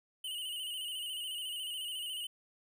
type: tone with vibrato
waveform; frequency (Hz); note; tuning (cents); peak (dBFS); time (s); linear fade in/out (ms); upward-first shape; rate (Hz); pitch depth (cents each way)
square; 2960; F#7; 0; -38; 0.24-2.27; 5; square; 14; 52
effects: none